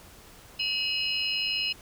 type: tone cluster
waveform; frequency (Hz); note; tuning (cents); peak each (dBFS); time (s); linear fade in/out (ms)
sine; 2550 / 2822 / 2921 / 4164 / 5100; D#7 / F7 / F#7 / C8 / D#8; +42 / +17 / -23 / -9 / +42; -32 / -36 / -30 / -35 / -33; 0.59-1.73; 10
effects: pink hiss -51 dBFS RMS until 1.81 s